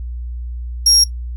35% pulse tone, 5588 Hz, F8, in tune, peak -6 dBFS, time 0.86-1.04 s, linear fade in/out 5 ms, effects noise-tail reverb RT60 0.1 s tail -17 dB re dry + added 60 Hz sine -23 dBFS peak until 1.36 s

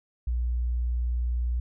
sine tone, 60.1 Hz, B1, 46 cents flat, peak -24 dBFS, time 0.27-1.6 s, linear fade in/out 5 ms, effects none

